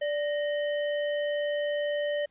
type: tone with sample-and-hold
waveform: sine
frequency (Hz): 586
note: D5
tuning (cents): -4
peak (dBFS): -26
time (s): 0.01-2.26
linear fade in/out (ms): 10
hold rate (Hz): 2450
effects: pink hiss -70 dBFS RMS until 2.3 s + resampled to 8000 Hz